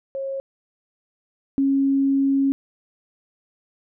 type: tone pair in turn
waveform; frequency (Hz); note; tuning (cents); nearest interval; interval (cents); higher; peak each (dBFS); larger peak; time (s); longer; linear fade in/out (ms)
sine; 542 / 273.8; C#5 / C#4; -39 / -21; octave; 1182; first; -25 / -16; second; 0.15-0.4 / 1.58-2.52; second; 0
effects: none